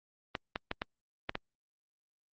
clicks, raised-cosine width 0.3 ms, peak -16 dBFS, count 6, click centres 0.352 / 0.559 / 0.714 / 0.819 / 1.294 / 1.354 s, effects low-pass 4000 Hz 12 dB/octave + Opus 32 kbps

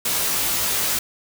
white noise with comb filter, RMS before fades -22 dBFS, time 0.05-0.99 s, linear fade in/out 5 ms, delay 18 ms, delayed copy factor +0.75, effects none

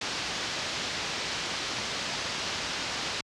white low-pass noise, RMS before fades -33 dBFS, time 0.01-3.21 s, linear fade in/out 5 ms, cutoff 5600 Hz, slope 24 dB/octave, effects high-pass 60 Hz 12 dB/octave + low-pass 9000 Hz 12 dB/octave

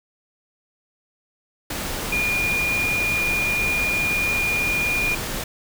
sine tone in noise, 2427 Hz, D#7, 44 cents flat, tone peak -20 dBFS, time 2.12-5.15 s, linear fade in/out 5 ms, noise pink, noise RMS -28 dBFS, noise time 1.7-5.44 s, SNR +5 dB, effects none

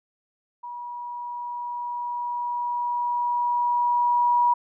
sine tone with level ramp, 965 Hz, B5, 40 cents flat, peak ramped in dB -33 to -16 dBFS, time 0.63-4.54 s, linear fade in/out 10 ms, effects none

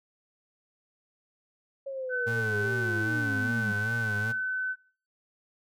sine linear sweep, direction down, 552 to 197.2 Hz, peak -32 dBFS, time 1.86-3.73 s, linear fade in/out 10 ms
sine tone, 1515 Hz, F#6, 40 cents sharp, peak -28 dBFS, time 2.09-4.76 s, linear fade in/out 50 ms
35% pulse tone with vibrato, 110 Hz, A2, in tune, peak -30 dBFS, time 2.26-4.33 s, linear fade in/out 20 ms, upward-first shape sine, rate 2.5 Hz, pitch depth 110 cents each way
effects noise-tail reverb RT60 0.4 s tail -18 dB re dry

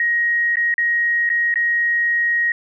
sine tone with dropouts, 1884 Hz, A#6, 18 cents sharp, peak -15 dBFS, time 0-2.52 s, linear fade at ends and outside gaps 2 ms, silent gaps 0.557-0.569 / 0.741-0.78 / 1.292-1.3 / 1.541-1.557 s, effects none

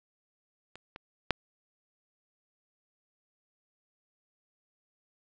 clicks, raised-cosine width 0.3 ms, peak -30 / -26 / -8 dBFS, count 3, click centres 0.756 / 0.961 / 1.307 s, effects resampled to 16000 Hz + 8-bit

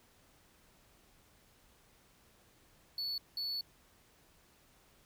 triangle tone bursts at uneven times, 4435 Hz, C#8, in tune, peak -34 dBFS, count 2, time 2.98-3.18 / 3.37-3.61 s, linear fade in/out 2 ms, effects pink hiss -66 dBFS RMS until 5.05 s

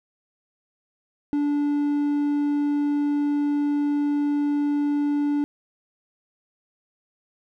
triangle tone, 290.5 Hz, D4, 19 cents flat, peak -18 dBFS, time 1.33-5.44 s, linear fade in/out 0 ms, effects none

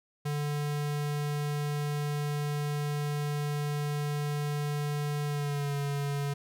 square tone with pitch glide, 146.8 to 142.13 Hz, D3 to C#3, 0 to +44 cents, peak -30 dBFS, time 0.25-6.34 s, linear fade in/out 10 ms, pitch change -56 cents, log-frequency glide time 5.26-5.75 s, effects none

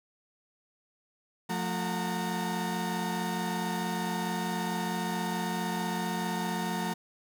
35% pulse tone cluster, 176.6 / 221.2 / 733 / 920 Hz, F3 / A3 / F#5 / A#5, +20 / +9 / -16 / -23 cents, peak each -32 / -34 / -38 / -34 dBFS, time 1.49-6.94 s, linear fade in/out 10 ms, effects 10-bit

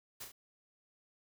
white noise with echo, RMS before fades -45 dBFS, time 0.2-0.25 s, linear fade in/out 10 ms, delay 35 ms, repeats 2, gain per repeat -5 dB, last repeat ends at 0.32 s, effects none

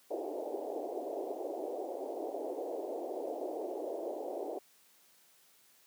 pink band-pass noise, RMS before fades -39 dBFS, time 0.1-4.59 s, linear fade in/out 10 ms, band 320 to 740 Hz, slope 48 dB/octave, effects white hiss -65 dBFS RMS until 5.86 s + high-pass 150 Hz 12 dB/octave

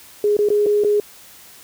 sine tone with dropouts, 415.3 Hz, G#4, in tune, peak -13 dBFS, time 0.24-1 s, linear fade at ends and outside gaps 2 ms, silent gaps 0.368-0.389 / 0.488-0.502 / 0.661-0.665 / 0.838-0.846 s, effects white hiss -44 dBFS RMS until 1.63 s

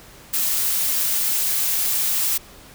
blue noise, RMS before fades -21 dBFS, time 0.33-2.38 s, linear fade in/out 10 ms, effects pink hiss -45 dBFS RMS until 2.74 s

